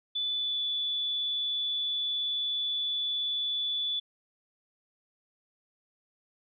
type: tone with pitch glide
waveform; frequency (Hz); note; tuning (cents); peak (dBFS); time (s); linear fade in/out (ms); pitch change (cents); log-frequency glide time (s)
sine; 3483 to 3459; A7 to A7; -18 to -30; -28; 0.15-4; 10; -12; 0.37-0.61
effects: none